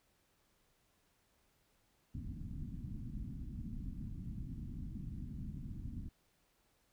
pink low-pass noise, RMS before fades -44 dBFS, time 2.14-6.09 s, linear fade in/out 10 ms, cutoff 270 Hz, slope 48 dB/octave, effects pink hiss -75 dBFS RMS until 6.92 s

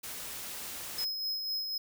white noise, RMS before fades -41 dBFS, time 0.03-1.05 s, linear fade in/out 10 ms
square tone with tremolo, 5120 Hz, D#8, 49 cents sharp, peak -31 dBFS, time 0.98-1.78 s, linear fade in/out 5 ms, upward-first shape sine, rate 4 Hz, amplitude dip 40%
effects none

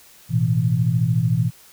sine chord, A suspended second, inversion none, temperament equal, 110 / 123.47 / 164.81 Hz, A2 / B2 / E3, 0 / 0 / 0 cents, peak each -22 / -19 / -21 dBFS, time 0.29-1.51 s, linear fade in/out 50 ms, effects white hiss -49 dBFS RMS until 1.72 s

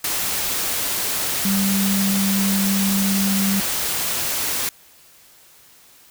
sine tone in noise, 196 Hz, G3, in tune, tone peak -18 dBFS, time 1.45-3.6 s, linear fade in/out 2 ms, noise white, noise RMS -23 dBFS, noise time 0.04-4.69 s, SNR +2 dB, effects white hiss -50 dBFS RMS until 6.1 s

